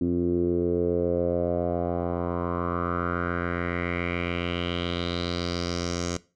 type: tone with low-pass filter sweep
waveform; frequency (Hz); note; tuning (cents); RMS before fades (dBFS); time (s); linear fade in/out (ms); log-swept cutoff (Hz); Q
10% pulse; 87.1; F2; -4; -27; 0.01-6.17; 5; 290 to 6500; 4.2
effects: noise-tail reverb RT60 0.3 s tail -19 dB re dry